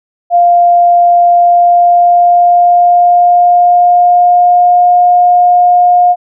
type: tone with pitch glide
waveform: sine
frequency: 698.5 to 712.4 Hz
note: F5 to F5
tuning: 0 to +34 cents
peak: -3 dBFS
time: 0.3-6.16 s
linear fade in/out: 50 ms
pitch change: +34 cents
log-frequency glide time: 1.29-4.98 s
effects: none